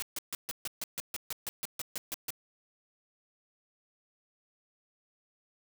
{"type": "noise bursts", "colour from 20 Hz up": "white", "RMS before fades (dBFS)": -36, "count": 15, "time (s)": [0, 2.305], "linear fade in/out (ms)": 0, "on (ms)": 23, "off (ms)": 140, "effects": []}